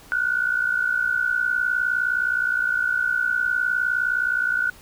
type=tone pair together; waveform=sine; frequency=1440.5 / 1500 Hz; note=F#6 / F#6; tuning=-47 / +23 cents; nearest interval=minor second; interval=70 cents; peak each=-23 / -22 dBFS; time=0.12-4.7 s; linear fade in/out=0 ms; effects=pink hiss -48 dBFS RMS until 4.81 s